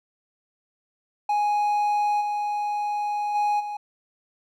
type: tone with level steps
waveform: triangle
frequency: 830.6 Hz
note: G#5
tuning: in tune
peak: -18 / -22 / -18 / -27 dBFS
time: 1.29-3.77 s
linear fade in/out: 5 ms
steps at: 2.2 / 3.34 / 3.59 s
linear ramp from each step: 20 ms
effects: none